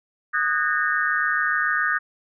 sine tone cluster, 1239 / 1483 / 1630 / 1823 Hz, D#6 / F#6 / G#6 / A#6, -8 / +4 / -33 / -39 cents, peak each -25 dBFS, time 0.33-1.99 s, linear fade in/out 20 ms, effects none

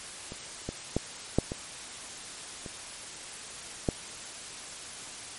clicks, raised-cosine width 2 ms, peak -27 / -19 / -12 / -8 / -19 / -26 / -11 dBFS, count 7, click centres 0.321 / 0.69 / 0.966 / 1.386 / 1.519 / 2.662 / 3.888 s, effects white hiss -42 dBFS RMS until 5.38 s + MP3 48 kbps

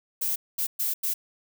violet noise bursts at uneven times, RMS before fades -27 dBFS, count 4, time 0.21-0.36 / 0.58-0.67 / 0.79-0.94 / 1.03-1.14 s, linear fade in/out 10 ms, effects none

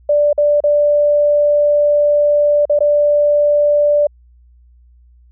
sine tone with dropouts, 587.3 Hz, D5, in tune, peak -9 dBFS, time 0.09-4.07 s, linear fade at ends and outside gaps 5 ms, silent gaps 0.33-0.378 / 0.604-0.638 / 2.654-2.696 / 2.79-2.805 s, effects added 60 Hz sine -44 dBFS peak until 5.31 s

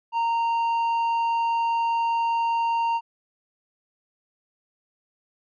sine tone with tanh clipping, 925 Hz, A#5, 14 cents flat, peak -22 dBFS, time 0.12-3.01 s, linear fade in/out 50 ms, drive 6 dB, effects none

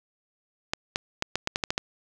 clicks, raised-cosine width 0.2 ms, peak -8 dBFS, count 9, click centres 0.735 / 0.959 / 1.224 / 1.356 / 1.474 / 1.559 / 1.638 / 1.705 / 1.779 s, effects none

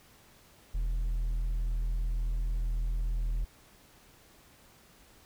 sine tone with hard clipping, 41 Hz, E1, 9 cents flat, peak -29 dBFS, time 0.74-3.45 s, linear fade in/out 10 ms, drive 3 dB, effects pink hiss -59 dBFS RMS until 5.25 s

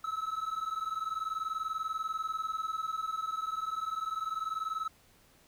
triangle tone pair together, 1290 / 1310.3 Hz, E6 / E6, -38 / -11 cents, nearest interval unison, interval 27 cents, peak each -34 / -34 dBFS, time 0.04-4.88 s, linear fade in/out 5 ms, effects pink hiss -63 dBFS RMS until 5.47 s

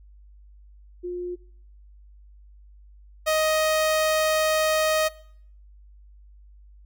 sine / sawtooth tone pair in turn, 355.8 / 625.6 Hz, F4 / D#5, +32 / +9 cents, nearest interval minor seventh, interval 977 cents, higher second, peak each -28 / -16 dBFS, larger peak second, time 1.03-1.36 / 3.26-5.09 s, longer second, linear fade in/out 20 ms, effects noise-tail reverb RT60 0.6 s tail -21 dB re dry + added 50 Hz sine -47 dBFS peak until 6.85 s

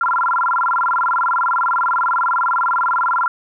sine tone with vibrato, 1174 Hz, D6, 1 cent flat, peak -14 dBFS, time 0.01-3.28 s, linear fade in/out 2 ms, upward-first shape square, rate 20 Hz, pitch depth 280 cents each way, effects none

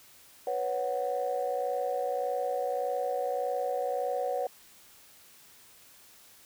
sine chord, B suspended second, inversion none, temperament just, 493.9 / 555.6 / 740.8 Hz, B4 / C#5 / F#5, 0 / +4 / +2 cents, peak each -32 dBFS, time 0.47-4.47 s, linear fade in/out 2 ms, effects tanh soft clip ceiling -20 dBFS + white hiss -56 dBFS RMS until 6.45 s

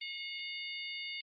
harmonic tone with a mistuned harmonic, 720 Hz, F#5, 47 cents flat, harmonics 3 / 4 / 5 / 6, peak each -42 / -44 / -46 / -48 dBFS, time 0.01-1.21 s, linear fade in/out 5 ms, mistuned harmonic 6, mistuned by +96 cents, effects Opus 24 kbps

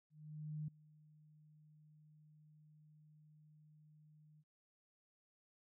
sine tone with ADSR envelope, 152.4 Hz, D#3, 36 cents flat, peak -40 dBFS, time 0.1-4.44 s, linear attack 580 ms, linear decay 4 ms, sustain -23 dB, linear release 42 ms, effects none

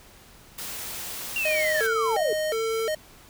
white noise, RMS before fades -35 dBFS, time 0.58-1.87 s, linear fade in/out 5 ms
sine linear sweep, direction down, 2795 to 395.1 Hz, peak -24 dBFS, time 1.36-2.33 s, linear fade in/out 2 ms
square tone with vibrato, 527 Hz, C5, 12 cents sharp, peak -25 dBFS, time 1.45-2.95 s, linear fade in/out 5 ms, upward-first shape square, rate 1.4 Hz, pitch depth 280 cents each way
effects pink hiss -51 dBFS RMS until 3.29 s

